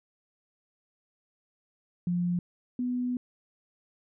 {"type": "tone pair in turn", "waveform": "sine", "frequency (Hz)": [175.9, 247.9], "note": ["F3", "B3"], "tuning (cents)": [13, 7], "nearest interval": "tritone", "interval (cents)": 594, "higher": "second", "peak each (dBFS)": [-25, -27], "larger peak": "first", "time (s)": [[2.07, 2.39], [2.79, 3.17]], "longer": "second", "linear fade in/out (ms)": 2, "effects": []}